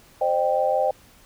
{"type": "chord", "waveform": "sine", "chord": "C minor", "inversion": "none", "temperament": "equal with one note detuned", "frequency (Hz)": [523.3, 609.4, 784], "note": ["C5", "Eb5", "G5"], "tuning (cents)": [0, -36, 0], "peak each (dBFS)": -23, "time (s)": [0.21, 0.91], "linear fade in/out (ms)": 5, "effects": ["pink hiss -53 dBFS RMS until 1.25 s"]}